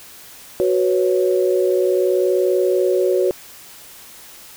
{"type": "chord", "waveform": "sine", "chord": "F# suspended fourth", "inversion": "none", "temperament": "equal", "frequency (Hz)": [370, 493.9, 554.4], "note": ["F#4", "B4", "C#5"], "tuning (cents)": [0, 0, 0], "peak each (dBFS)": [-16, -21, -20], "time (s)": [0.6, 3.31], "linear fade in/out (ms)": 0, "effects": ["white hiss -41 dBFS RMS until 4.56 s"]}